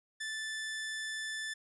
sawtooth tone, 1756 Hz, A6, 4 cents flat, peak -33 dBFS, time 0.2-1.54 s, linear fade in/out 10 ms, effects resampled to 24000 Hz

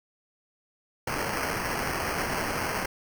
white noise with sample-and-hold, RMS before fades -30 dBFS, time 1.07-2.86 s, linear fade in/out 5 ms, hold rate 3675 Hz, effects none

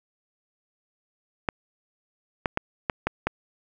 clicks, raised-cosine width 0.5 ms, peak -8 dBFS, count 6, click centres 1.488 / 2.458 / 2.574 / 2.898 / 3.07 / 3.27 s, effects none

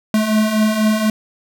square beating tone pair, 212.7 / 216.8 Hz, G#3 / A3, +42 / -25 cents, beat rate 4.1 Hz, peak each -21 / -15 dBFS, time 0.14-1.1 s, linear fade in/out 2 ms, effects none

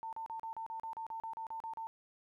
sine tone bursts, 899 Hz, A5, 37 cents sharp, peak -39 dBFS, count 14, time 0.03-1.87 s, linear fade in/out 0 ms, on 98 ms, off 36 ms, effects 13-bit

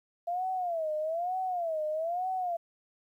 sine tone with vibrato, 678 Hz, E5, 49 cents sharp, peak -29 dBFS, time 0.27-2.57 s, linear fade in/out 10 ms, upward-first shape sine, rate 1.1 Hz, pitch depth 180 cents each way, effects 11-bit

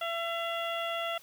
harmonic tone with a mistuned harmonic, 673 Hz, E5, 36 cents sharp, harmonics 1 / 2 / 3 / 4 / 5, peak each -34 / -37 / -41 / -39 / -40 dBFS, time 0.01-1.18 s, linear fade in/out 5 ms, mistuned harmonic 4, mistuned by +53 cents, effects white hiss -56 dBFS RMS until 1.22 s

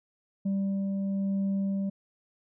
sine tone with frequency modulation, 196 Hz, G3, in tune, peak -26 dBFS, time 0.45-1.9 s, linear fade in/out 10 ms, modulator 391 Hz, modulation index 0.27, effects none

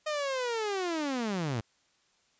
sawtooth linear sweep, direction down, 621 to 103.83 Hz, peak -26 dBFS, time 0.06-1.61 s, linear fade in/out 10 ms, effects white hiss -69 dBFS RMS until 2.39 s + resampled to 16000 Hz

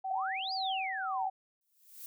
sine tone with tremolo, 764 Hz, G5, 45 cents flat, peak -31 dBFS, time 0.04-1.3 s, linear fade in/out 10 ms, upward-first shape triangle, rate 1.9 Hz, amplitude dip 60%
sine exponential two-way sweep, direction up then down, 665 to 4978 to 790 Hz, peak -35 dBFS, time 0.1-1.28 s, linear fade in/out 10 ms, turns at 0.53 s
violet noise with exponential growth, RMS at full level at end -43 dBFS, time 1.61-2.06 s, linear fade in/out 1 ms, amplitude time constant 96 ms
effects none

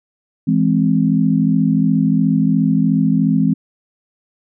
sine chord, E augmented, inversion none, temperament equal, 164.81 / 207.7 / 261.6 Hz, E3 / G#3 / B#3, 0 / 0 / 0 cents, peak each -16 dBFS, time 0.47-3.54 s, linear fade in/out 10 ms, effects none

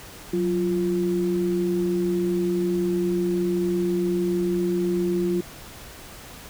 sine tone pair together, 184.3 / 348.5 Hz, F#3 / F4, -7 / -4 cents, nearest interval major seventh, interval 1103 cents, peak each -25 / -22 dBFS, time 0.33-5.41 s, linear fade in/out 5 ms, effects pink hiss -42 dBFS RMS until 6.49 s

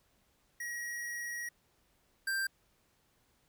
square tone pair in turn, 1902 / 1577.7 Hz, A#6 / G6, +34 / +11 cents, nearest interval minor third, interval 323 cents, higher first, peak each -38 / -32 dBFS, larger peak second, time 0.6-1.49 / 2.27-2.47 s, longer first, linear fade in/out 5 ms, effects pink hiss -72 dBFS RMS until 3.48 s

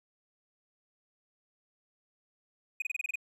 triangle tone bursts, 2489 Hz, D#7, in tune, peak -28 dBFS, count 8, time 2.8-3.157 s, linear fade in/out 5 ms, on 21 ms, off 27 ms, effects none

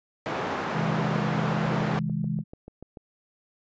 white band-pass noise, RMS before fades -30 dBFS, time 0.26-1.99 s, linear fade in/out 0 ms, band 140 to 1100 Hz, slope 12 dB/octave
sine chord, C augmented, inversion none, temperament equal with one note detuned, 130.81 / 161.24 / 207.7 Hz, C3 / E3 / G#3, 0 / -38 / 0 cents, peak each -32 / -28 / -30 dBFS, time 0.73-2.44 s, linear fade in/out 50 ms
click train, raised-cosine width 2 ms, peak -28 dBFS, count 10, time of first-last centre 1.66-2.972 s, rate 6.86 Hz
effects resampled to 16000 Hz

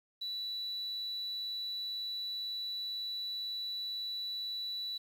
sine tone, 3951 Hz, B7, in tune, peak -34 dBFS, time 0.21-4.98 s, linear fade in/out 10 ms, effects tanh soft clip ceiling -34 dBFS + 10-bit

